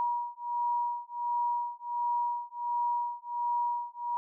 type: beating tone pair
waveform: sine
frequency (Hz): 957 / 958.4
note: A#5 / A#5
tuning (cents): +45 / +48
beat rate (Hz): 1.4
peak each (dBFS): -32 / -32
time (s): 0-4.17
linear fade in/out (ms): 0
effects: none

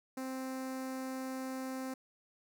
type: tone with notch filter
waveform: sawtooth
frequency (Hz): 261.6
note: C4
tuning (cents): 0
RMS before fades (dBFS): -40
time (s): 0.17-1.94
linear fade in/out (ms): 5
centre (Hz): 3200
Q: 1.2
effects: none

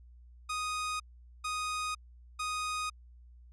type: tone bursts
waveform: sawtooth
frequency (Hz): 1244.5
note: D#6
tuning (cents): 0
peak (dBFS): -29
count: 3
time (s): 0.49-2.9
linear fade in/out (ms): 10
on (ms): 510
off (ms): 440
effects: added 60 Hz sine -52 dBFS peak until 3.52 s + resampled to 24000 Hz

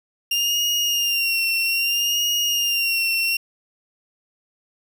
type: tone with vibrato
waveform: 30% pulse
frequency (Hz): 2791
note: F7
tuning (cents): -2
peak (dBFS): -16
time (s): 0.31-3.37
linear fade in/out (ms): 5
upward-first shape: sine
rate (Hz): 0.62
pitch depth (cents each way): 48
effects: 9-bit

